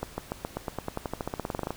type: accelerating click train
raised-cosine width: 1 ms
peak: -16 dBFS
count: 22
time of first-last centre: 0.03-1.706 s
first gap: 150 ms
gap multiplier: 0.93
effects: pink hiss -48 dBFS RMS until 1.76 s